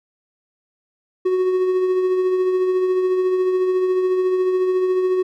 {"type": "tone with tremolo", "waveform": "triangle", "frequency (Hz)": 369.8, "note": "F#4", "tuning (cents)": -1, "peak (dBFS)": -12, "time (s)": [1.25, 5.23], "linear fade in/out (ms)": 10, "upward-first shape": "triangle", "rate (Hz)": 14, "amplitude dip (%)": 40, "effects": []}